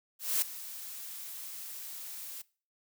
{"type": "noise with ADSR envelope", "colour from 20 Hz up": "blue", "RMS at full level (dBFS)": -27, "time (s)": [0.19, 2.42], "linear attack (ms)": 230, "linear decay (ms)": 4, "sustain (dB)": -16, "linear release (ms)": 8, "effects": ["noise-tail reverb RT60 0.4 s tail -22 dB re dry"]}